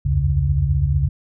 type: tone cluster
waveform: sine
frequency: 67.9 / 83.1 / 92 / 138.9 Hz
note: C#2 / E2 / F#2 / C#3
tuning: -35 / +15 / -9 / +4 cents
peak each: -20 / -21 / -26 / -19 dBFS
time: 0.05-1.09 s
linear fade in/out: 10 ms
effects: none